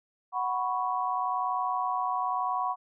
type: chord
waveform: sine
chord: F# suspended fourth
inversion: none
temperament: equal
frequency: 740 / 987.8 / 1108.7 Hz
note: F#5 / B5 / C#6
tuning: 0 / 0 / 0 cents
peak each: -31 dBFS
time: 0.32-2.76 s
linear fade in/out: 50 ms
effects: none